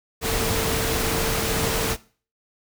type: tone in noise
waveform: sine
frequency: 450 Hz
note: A4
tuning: 39 cents sharp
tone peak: -28 dBFS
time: 0.21-1.97 s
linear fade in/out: 50 ms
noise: pink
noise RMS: -24 dBFS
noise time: 0.21-1.97 s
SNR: -7 dB
effects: noise-tail reverb RT60 0.4 s tail -19 dB re dry